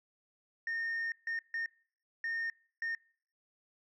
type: tone bursts at uneven times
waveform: sine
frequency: 1831 Hz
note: A#6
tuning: 32 cents flat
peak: -31 dBFS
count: 5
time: 0.67-1.12 / 1.27-1.39 / 1.54-1.66 / 2.24-2.5 / 2.82-2.95 s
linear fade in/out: 2 ms
effects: noise-tail reverb RT60 0.5 s tail -24 dB re dry + tanh soft clip ceiling -31 dBFS